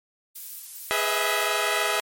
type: noise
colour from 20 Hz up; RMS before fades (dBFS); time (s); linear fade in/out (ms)
violet; -36; 0.35-1.48; 10
type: chord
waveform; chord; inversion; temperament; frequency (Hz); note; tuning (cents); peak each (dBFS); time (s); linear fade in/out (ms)
10% pulse; E major seventh; first; equal with one note detuned; 415.3 / 493.9 / 636.1 / 659.3; G#4 / B4 / D#5 / E5; 0 / 0 / +38 / 0; -19 / -21 / -19 / -20; 0.91-2; 0
effects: MP3 64 kbps